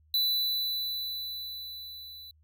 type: tone with level ramp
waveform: square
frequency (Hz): 3981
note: B7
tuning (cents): +13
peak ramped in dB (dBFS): -24 to -45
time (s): 0.14-2.31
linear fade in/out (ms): 2
effects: added 77 Hz sine -60 dBFS peak until 2.43 s